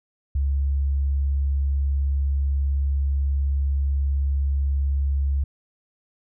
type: tone with vibrato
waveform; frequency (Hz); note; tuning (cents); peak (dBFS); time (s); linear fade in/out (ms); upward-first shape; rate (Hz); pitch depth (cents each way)
sine; 69.3; C#2; 0; -19; 0.35-5.44; 5; sine; 20; 21
effects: none